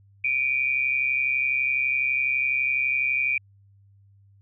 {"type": "tone pair together", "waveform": "sine", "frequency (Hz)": [2324, 2456], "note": ["D7", "D#7"], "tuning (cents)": [-19, -23], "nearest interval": "minor second", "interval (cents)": 96, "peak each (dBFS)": -24, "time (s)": [0.24, 3.38], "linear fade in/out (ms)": 5, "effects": ["added 99 Hz sine -53 dBFS peak until 4.41 s"]}